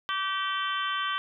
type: harmonic tone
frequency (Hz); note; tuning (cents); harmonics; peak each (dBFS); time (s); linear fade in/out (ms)
386.4; G4; -25; 3 / 4 / 5 / 6 / 7 / 8 / 9; -30 / -33 / -39 / -44 / -42 / -34 / -40; 0.09-1.18; 0
effects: none